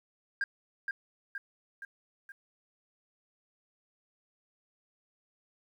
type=tone with echo; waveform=sine; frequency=1605 Hz; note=G6; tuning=40 cents sharp; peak=-25 dBFS; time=0.41-0.44 s; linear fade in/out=2 ms; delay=470 ms; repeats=4; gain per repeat=-5 dB; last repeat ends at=2.32 s; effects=tanh soft clip ceiling -27 dBFS + 11-bit